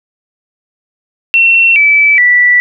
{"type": "tone with pitch steps", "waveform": "sine", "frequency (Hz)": [2712, 2307, 1962.5], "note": ["E7", "D7", "B6"], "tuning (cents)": [49, -31, -11], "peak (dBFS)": -4, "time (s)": [1.34, 2.6], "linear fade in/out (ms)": 0, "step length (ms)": 420, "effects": []}